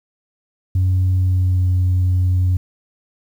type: tone with pitch glide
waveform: sine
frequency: 92.5 to 91.12 Hz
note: F#2 to F#2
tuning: 0 to -26 cents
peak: -11 dBFS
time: 0.75-2.57 s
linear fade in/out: 5 ms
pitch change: -26 cents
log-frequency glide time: 1.14-1.67 s
effects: tanh soft clip ceiling -11 dBFS + 8-bit